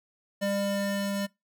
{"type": "tone pair together", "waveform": "square", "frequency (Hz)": [199.9, 599], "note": ["G3", "D5"], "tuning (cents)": [34, 34], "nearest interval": "octave + perfect fifth", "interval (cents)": 1900, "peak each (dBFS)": [-30, -31], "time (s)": [0.41, 1.27], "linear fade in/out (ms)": 20, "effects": ["noise-tail reverb RT60 0.2 s tail -23 dB re dry"]}